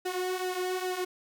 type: tone with flanger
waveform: sawtooth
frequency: 367.3 Hz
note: F#4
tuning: 13 cents flat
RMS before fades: -32 dBFS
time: 0.05-1.05 s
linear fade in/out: 10 ms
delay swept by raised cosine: 1.8 to 4.7 ms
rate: 2.4 Hz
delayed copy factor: -0.65
effects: none